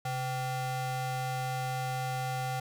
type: ring-modulated tone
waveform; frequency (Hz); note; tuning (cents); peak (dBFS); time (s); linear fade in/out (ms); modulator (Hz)
square; 320; D#4; +49; -29; 0.05-2.6; 5; 452
effects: none